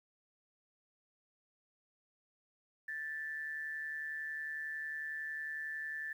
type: tone with amplitude modulation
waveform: sine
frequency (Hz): 1760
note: A6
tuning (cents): 0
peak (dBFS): -36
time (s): 2.88-6.13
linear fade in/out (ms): 5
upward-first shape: sine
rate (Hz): 151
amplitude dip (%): 50
effects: 11-bit